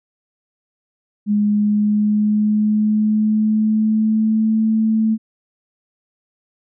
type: tone with pitch glide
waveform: sine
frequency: 207.7 to 220.1 Hz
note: G#3 to A3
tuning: 0 to +1 cents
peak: -13 dBFS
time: 1.26-5.18 s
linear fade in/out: 50 ms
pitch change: +101 cents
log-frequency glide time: 1.45-4.62 s
effects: none